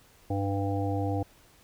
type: harmonic tone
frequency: 99.2 Hz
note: G2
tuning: 21 cents sharp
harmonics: 1 / 3 / 5 / 7 / 8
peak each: -29 / -32 / -35 / -37 / -37 dBFS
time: 0.3-1.23 s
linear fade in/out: 5 ms
effects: pink hiss -59 dBFS RMS until 1.63 s